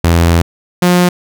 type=tone pair in turn; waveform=sawtooth; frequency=84.4 / 178.06 Hz; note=E2 / F3; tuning=+41 / +34 cents; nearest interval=octave + minor second; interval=1293 cents; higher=second; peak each=-3 dBFS; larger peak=neither; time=0.04-0.42 / 0.82-1.09 s; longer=first; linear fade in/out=5 ms; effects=none